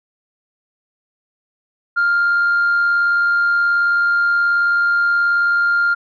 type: tone with amplitude modulation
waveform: sine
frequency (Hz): 1400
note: F6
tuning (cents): +4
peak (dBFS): -10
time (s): 1.96-5.95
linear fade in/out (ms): 20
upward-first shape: sine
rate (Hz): 78.7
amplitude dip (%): 25
effects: tanh soft clip ceiling -10 dBFS